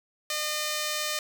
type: tone pair together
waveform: 5% pulse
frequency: 607 / 2046 Hz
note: D#5 / C7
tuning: -43 / -39 cents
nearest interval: octave + major sixth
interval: 2104 cents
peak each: -17 / -29 dBFS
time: 0.3-1.19 s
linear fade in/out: 2 ms
effects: none